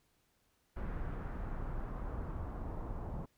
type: noise with low-pass filter sweep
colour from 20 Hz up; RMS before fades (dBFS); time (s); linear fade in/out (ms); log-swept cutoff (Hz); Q
brown; -40; 0.76-3.26; 10; 1600 to 930; 1.7
effects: pink hiss -75 dBFS RMS until 3.37 s